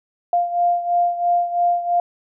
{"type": "beating tone pair", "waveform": "sine", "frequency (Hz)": [698.5, 701.5], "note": ["F5", "F5"], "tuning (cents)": [0, 8], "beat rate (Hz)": 3, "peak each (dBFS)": [-17, -22], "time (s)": [0.33, 2], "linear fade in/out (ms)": 2, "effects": []}